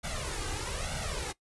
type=noise with flanger; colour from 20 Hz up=pink; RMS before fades=-35 dBFS; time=0.03-1.33 s; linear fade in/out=20 ms; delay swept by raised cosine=1.4 to 2.5 ms; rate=1.1 Hz; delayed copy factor=+0.75; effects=noise-tail reverb RT60 0.1 s tail -19 dB re dry + resampled to 24000 Hz